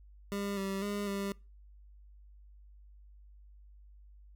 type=tone with pitch steps; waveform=25% pulse; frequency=200.8 / 194.5 / 204.1 / 198.6 Hz; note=G3 / G3 / G#3 / G3; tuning=+42 / -13 / -30 / +23 cents; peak=-30 dBFS; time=0.32-1.32 s; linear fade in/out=0 ms; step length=250 ms; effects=noise-tail reverb RT60 0.3 s tail -25 dB re dry + added 50 Hz sine -53 dBFS peak until 4.35 s